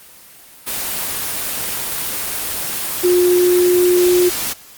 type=tone in noise; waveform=sine; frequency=357.8 Hz; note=F4; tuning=42 cents sharp; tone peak=-10 dBFS; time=3.03-4.3 s; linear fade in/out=20 ms; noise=white; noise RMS=-22 dBFS; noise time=0.66-4.54 s; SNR=+9 dB; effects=white hiss -42 dBFS RMS until 4.77 s + Opus 24 kbps